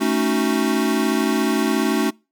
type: chord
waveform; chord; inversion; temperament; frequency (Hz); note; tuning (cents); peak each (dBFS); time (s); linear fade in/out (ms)
square; D# half-diminished seventh; second; equal; 220 / 277.2 / 311.1 / 370; A3 / C#4 / D#4 / F#4; 0 / 0 / 0 / 0; -23 / -23 / -25 / -24; 0-2.11; 20
effects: noise-tail reverb RT60 0.3 s tail -26 dB re dry